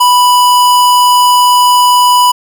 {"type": "tone", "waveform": "square", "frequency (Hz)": 987.8, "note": "B5", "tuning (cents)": 0, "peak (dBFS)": -5, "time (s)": [0, 2.32], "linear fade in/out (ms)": 10, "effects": []}